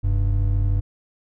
triangle tone pair together, 44.24 / 98 Hz, F1 / G2, +23 / 0 cents, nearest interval octave + major second, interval 1377 cents, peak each -18 dBFS, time 0.03-0.81 s, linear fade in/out 20 ms, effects none

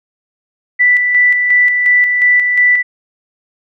sine tone with tremolo, 1975.5 Hz, B6, in tune, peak -6 dBFS, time 0.79-2.83 s, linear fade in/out 20 ms, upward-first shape square, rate 2.8 Hz, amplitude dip 40%, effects none

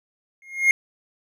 triangle tone with exponential growth, 2140 Hz, C7, 38 cents sharp, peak -8 dBFS, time 0.42-0.71 s, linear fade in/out 1 ms, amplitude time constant 62 ms, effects none

